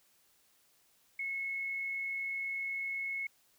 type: tone with amplitude modulation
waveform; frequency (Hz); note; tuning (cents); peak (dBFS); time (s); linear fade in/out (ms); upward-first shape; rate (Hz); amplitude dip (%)
sine; 2186; C#7; -25; -33; 1.19-3.27; 5; sine; 60; 25
effects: white hiss -69 dBFS RMS until 3.58 s